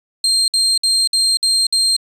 35% pulse tone bursts, 4186 Hz, C8, in tune, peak -11 dBFS, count 6, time 0.24-1.965 s, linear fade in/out 2 ms, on 240 ms, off 57 ms, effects resampled to 32000 Hz

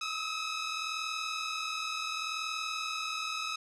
15% pulse tone pair together, 1261 / 1301.7 Hz, D#6 / E6, +23 / -22 cents, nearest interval minor second, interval 55 cents, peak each -30 / -30 dBFS, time 0.01-3.56 s, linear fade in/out 5 ms, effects resampled to 22050 Hz + 10-bit

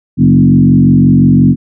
sine tone with frequency modulation, 199.8 Hz, G3, 33 cents sharp, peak -3 dBFS, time 0.17-1.56 s, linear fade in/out 50 ms, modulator 45.7 Hz, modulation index 1.7, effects none

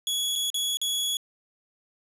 sawtooth tone with dropouts, 3366 Hz, G#7, 23 cents sharp, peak -22 dBFS, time 0.07-1.17 s, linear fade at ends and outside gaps 1 ms, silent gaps 0.355-0.359 / 0.502-0.543 / 0.771-0.815 s, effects resampled to 32000 Hz + 10-bit

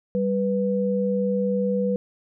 sine tone pair together, 195.4 / 492.4 Hz, G3 / B4, -5 / -5 cents, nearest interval octave + major third, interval 1600 cents, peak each -23 dBFS, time 0.15-1.96 s, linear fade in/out 0 ms, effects none

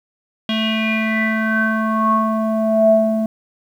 square tone with low-pass filter sweep, 220 Hz, A3, in tune, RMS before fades -17 dBFS, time 0.49-3.26 s, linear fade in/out 2 ms, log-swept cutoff 3200 to 520 Hz, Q 9.5, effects 8-bit

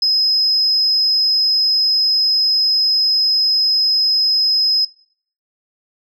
sine tone, 5090 Hz, D#8, 39 cents sharp, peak -11 dBFS, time 0.02-4.85 s, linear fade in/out 5 ms, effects noise-tail reverb RT60 0.6 s tail -23 dB re dry + tanh soft clip ceiling -7 dBFS

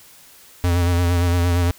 square tone with vibrato, 87.31 Hz, F2, in tune, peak -16 dBFS, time 0.64-1.71 s, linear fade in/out 0 ms, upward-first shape sine, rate 8.7 Hz, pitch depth 37 cents each way, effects white hiss -47 dBFS RMS until 1.78 s

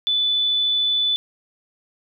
sine tone, 3487 Hz, A7, 16 cents flat, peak -17 dBFS, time 0.07-1.16 s, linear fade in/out 0 ms, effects none

